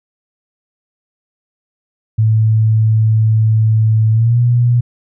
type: tone with pitch glide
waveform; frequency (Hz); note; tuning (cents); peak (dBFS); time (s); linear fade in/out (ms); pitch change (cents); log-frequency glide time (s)
sine; 110 to 120.65; A2 to B2; 0 to -40; -8; 2.18-4.81; 10; +160; 4.12-4.39
effects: none